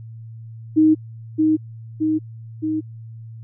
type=tone with echo; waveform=sine; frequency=312.3 Hz; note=D#4; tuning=7 cents sharp; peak=-10 dBFS; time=0.76-0.95 s; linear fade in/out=20 ms; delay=620 ms; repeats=3; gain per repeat=-3 dB; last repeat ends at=2.81 s; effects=added 113 Hz sine -34 dBFS peak until 3.43 s